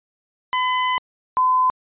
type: tone pair in turn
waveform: sawtooth / sine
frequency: 1010 / 1018.2 Hz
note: B5 / C6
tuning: +39 / -47 cents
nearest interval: unison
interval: 14 cents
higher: second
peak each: -14 dBFS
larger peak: neither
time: 0.53-0.98 / 1.37-1.7 s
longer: first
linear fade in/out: 0 ms
effects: resampled to 8000 Hz